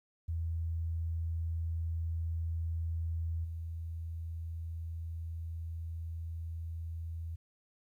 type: tone with level steps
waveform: sine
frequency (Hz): 82.4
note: E2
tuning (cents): 0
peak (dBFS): -32 / -37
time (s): 0.28-7.36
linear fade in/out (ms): 10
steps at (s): 3.44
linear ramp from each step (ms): 10
effects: 12-bit

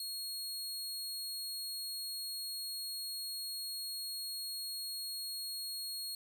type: tone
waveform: sawtooth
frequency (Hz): 4300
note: C8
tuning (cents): +47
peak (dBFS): -36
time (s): 0-6.15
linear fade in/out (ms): 2
effects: none

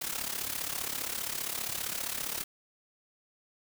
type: noise with amplitude modulation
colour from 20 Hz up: white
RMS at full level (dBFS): -32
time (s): 0.01-2.44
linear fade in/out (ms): 10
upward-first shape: sine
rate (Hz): 35.1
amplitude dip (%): 75
effects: none

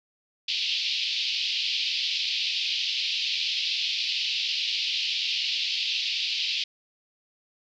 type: band-pass noise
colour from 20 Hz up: pink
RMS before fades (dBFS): -28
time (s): 0.48-6.64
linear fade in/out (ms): 5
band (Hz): 2600 to 4900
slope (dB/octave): 48
effects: none

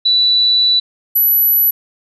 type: tone pair in turn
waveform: sine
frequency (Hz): 3959 / 11864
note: B7 / F#9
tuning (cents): +3 / +4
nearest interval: octave + perfect fifth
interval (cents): 1901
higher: second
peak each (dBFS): -9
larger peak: neither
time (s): 0.05-0.8 / 1.15-1.71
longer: first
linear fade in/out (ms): 10
effects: none

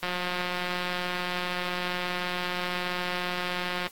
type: click train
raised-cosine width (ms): 0.3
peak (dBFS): -14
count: 688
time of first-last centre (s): 0.03-3.868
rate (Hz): 179
effects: white hiss -52 dBFS RMS until 3.91 s + AAC 64 kbps

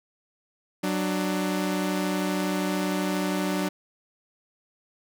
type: tone pair together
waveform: sawtooth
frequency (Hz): 187.22 / 297.2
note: F#3 / D4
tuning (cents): +21 / +21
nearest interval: minor sixth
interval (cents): 800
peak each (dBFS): -23 / -24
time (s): 0.83-3.69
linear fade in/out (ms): 10
effects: none

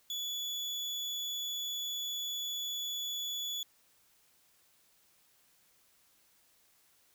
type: tone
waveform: 35% pulse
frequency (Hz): 3427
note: A7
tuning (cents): -46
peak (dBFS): -33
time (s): 0.1-3.63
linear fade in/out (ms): 2
effects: white hiss -68 dBFS RMS until 7.14 s

